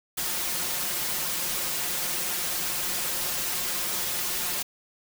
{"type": "noise with comb filter", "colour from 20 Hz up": "white", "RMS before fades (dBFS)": -29, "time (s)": [0.17, 4.63], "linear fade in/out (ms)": 10, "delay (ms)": 5.6, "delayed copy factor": 0.65, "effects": []}